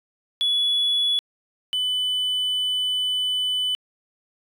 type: tone pair in turn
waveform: triangle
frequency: 3400 / 3000 Hz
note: G#7 / F#7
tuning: +40 / +23 cents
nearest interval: major second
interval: 217 cents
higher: first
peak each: -16 / -19 dBFS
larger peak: first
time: 0.41-1.19 / 1.73-3.75 s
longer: second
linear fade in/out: 0 ms
effects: tanh soft clip ceiling -14 dBFS